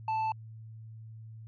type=tone with tanh clipping; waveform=sine; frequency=880 Hz; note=A5; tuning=in tune; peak=-29 dBFS; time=0.08-0.32 s; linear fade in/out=2 ms; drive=5 dB; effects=added 111 Hz sine -44 dBFS peak until 1.47 s